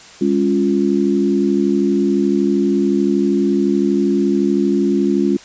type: chord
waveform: sine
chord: Db major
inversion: second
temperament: equal with one note detuned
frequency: 203.8 / 277.2 / 349.2 Hz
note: Ab3 / Db4 / F4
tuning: -32 / 0 / 0 cents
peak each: -17 dBFS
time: 0.21-5.37 s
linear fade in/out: 5 ms
effects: white hiss -40 dBFS RMS until 5.44 s + resampled to 16000 Hz